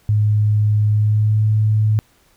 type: tone with pitch glide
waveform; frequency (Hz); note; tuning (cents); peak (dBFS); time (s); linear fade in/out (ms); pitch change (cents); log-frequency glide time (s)
sine; 105.6 to 107.57; G#2 to A2; +29 to -39; -12; 0.09-1.99; 0; +32; 0.88-1.44
effects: pink hiss -56 dBFS RMS until 2.36 s